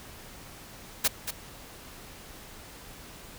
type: noise with echo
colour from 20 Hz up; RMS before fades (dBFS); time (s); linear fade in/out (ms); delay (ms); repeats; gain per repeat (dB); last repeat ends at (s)
white; -23; 1.04-1.08; 10; 230; 1; -9; 1.31
effects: pink hiss -47 dBFS RMS until 3.38 s